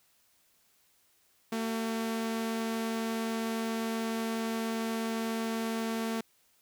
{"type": "tone pair together", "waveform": "sawtooth", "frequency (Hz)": [225.7, 378.9], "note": ["A3", "F#4"], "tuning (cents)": [44, 41], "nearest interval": "major sixth", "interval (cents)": 897, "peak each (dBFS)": [-27, -39], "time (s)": [1.52, 6.21], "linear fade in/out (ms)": 5, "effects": ["white hiss -68 dBFS RMS until 6.61 s"]}